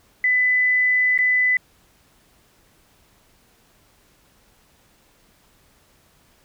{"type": "tone with dropouts", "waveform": "sine", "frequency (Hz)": 2001, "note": "B6", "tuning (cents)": 22, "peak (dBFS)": -15, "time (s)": [0.24, 1.57], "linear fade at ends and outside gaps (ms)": 2, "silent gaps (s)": [1.178, 1.188], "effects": ["pink hiss -58 dBFS RMS until 6.44 s"]}